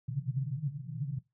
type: band-pass noise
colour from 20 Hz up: pink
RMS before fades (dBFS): -35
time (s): 0.08-1.19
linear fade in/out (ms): 10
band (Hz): 130 to 150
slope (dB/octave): 96
effects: noise-tail reverb RT60 0.2 s tail -18 dB re dry